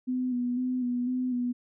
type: tone with vibrato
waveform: sine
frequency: 249.2 Hz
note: B3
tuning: 16 cents sharp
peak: -26 dBFS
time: 0.07-1.53 s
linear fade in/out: 20 ms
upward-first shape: square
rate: 2 Hz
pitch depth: 29 cents each way
effects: none